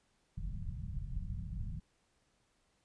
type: low-pass noise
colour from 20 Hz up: pink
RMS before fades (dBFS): -40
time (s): 0.37-1.8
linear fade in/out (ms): 10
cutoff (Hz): 180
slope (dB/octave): 48
effects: pink hiss -75 dBFS RMS until 2.84 s + resampled to 22050 Hz